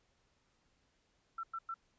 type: tone bursts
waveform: sine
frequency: 1342 Hz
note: E6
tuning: 31 cents sharp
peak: -38 dBFS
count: 3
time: 1.38-1.742 s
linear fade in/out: 5 ms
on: 54 ms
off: 100 ms
effects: pink hiss -75 dBFS RMS until 1.98 s + resampled to 16000 Hz